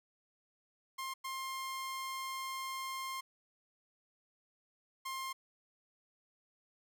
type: tone bursts at uneven times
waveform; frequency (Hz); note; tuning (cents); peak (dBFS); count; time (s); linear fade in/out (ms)
sawtooth; 1060; C6; +22; -35; 3; 0.98-1.14 / 1.24-3.21 / 5.05-5.33; 10
effects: none